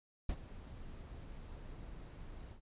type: noise with ADSR envelope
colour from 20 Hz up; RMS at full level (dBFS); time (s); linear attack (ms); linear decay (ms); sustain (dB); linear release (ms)
brown; -34; 0.29-2.61; 4; 56; -15; 99
effects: resampled to 8000 Hz